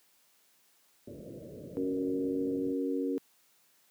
pink low-pass noise, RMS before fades -42 dBFS, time 1.07-2.73 s, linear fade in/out 5 ms, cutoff 610 Hz, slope 96 dB/octave
sine chord, F# major, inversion second, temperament equal, 277.2 / 370 / 466.2 Hz, C#4 / F#4 / A#4, 0 / 0 / 0 cents, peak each -31 / -36 / -35 dBFS, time 1.77-3.18 s, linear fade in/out 0 ms
effects white hiss -67 dBFS RMS until 3.9 s + high-pass 150 Hz 12 dB/octave

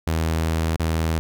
sawtooth tone with dropouts, 80.8 Hz, E2, 34 cents flat, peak -16 dBFS, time 0.07-1.19 s, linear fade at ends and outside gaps 0 ms, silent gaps 0.763-0.797 s, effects none

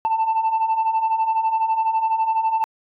sine beating tone pair, 880 / 892 Hz, A5 / A5, 0 / +23 cents, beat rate 12 Hz, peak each -22 / -17 dBFS, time 0.05-2.64 s, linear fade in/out 0 ms, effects tanh soft clip ceiling -14 dBFS

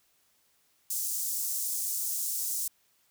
pink high-pass noise, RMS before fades -32 dBFS, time 0.9-2.68 s, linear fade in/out 5 ms, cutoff 6700 Hz, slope 24 dB/octave, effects white hiss -69 dBFS RMS until 3.1 s

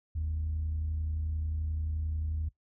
sine tone pair together, 46.81 / 78.2 Hz, F#1 / D#2, +21 / +9 cents, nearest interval major sixth, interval 888 cents, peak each -39 / -29 dBFS, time 0.15-2.49 s, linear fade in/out 10 ms, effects noise-tail reverb RT60 0.1 s tail -19 dB re dry + tanh soft clip ceiling -26 dBFS

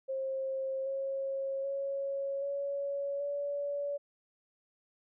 sine tone with pitch steps, 533 / 542.3 / 551.8 / 561.4 / 571.3 Hz, C5 / C#5 / C#5 / C#5 / D5, +32 / -38 / -8 / +22 / -48 cents, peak -32 dBFS, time 0.08-3.98 s, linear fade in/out 20 ms, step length 780 ms, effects none

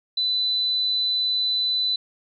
sine tone, 3999 Hz, B7, 21 cents sharp, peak -20 dBFS, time 0.17-1.96 s, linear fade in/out 5 ms, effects none

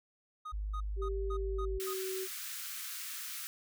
triangle tone bursts, 1244.5 Hz, D#6, in tune, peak -38 dBFS, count 6, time 0.45-1.938 s, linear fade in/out 10 ms, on 73 ms, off 210 ms
sine tone, 51.3 Hz, G#1, 21 cents flat, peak -34 dBFS, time 0.52-1.79 s, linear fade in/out 20 ms
sine tone with pitch glide, 390 to 378.2 Hz, G4 to F#4, -9 to +38 cents, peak -36 dBFS, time 0.96-2.28 s, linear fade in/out 50 ms, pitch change -53 cents, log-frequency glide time 1.33-1.99 s
white high-pass noise, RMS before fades -42 dBFS, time 1.8-3.47 s, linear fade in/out 0 ms, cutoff 1200 Hz, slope 48 dB/octave
effects none

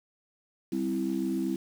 sine chord, C major, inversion second, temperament equal, 196 / 261.6 / 329.6 Hz, G3 / C4 / E4, 0 / 0 / 0 cents, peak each -32 / -31 / -30 dBFS, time 0.72-1.56 s, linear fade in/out 5 ms, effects tanh soft clip ceiling -18 dBFS + 8-bit

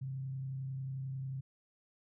sine tone with frequency modulation, 133.2 Hz, C3, 31 cents sharp, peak -37 dBFS, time 0.01-1.41 s, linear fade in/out 10 ms, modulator 31.2 Hz, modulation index 0.24, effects none

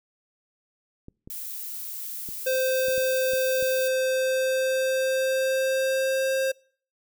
clicks, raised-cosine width 3 ms, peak -29 dBFS, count 7, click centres 1.084 / 1.275 / 2.289 / 2.884 / 2.98 / 3.335 / 3.626 s
violet noise, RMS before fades -35 dBFS, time 1.3-3.88 s, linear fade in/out 2 ms
square tone with pitch glide, 520 to 531.5 Hz, C5 to C5, -11 to +27 cents, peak -23 dBFS, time 2.46-6.52 s, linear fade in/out 10 ms, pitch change +38 cents, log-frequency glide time 4.07-6.38 s
effects noise-tail reverb RT60 0.5 s tail -26 dB re dry

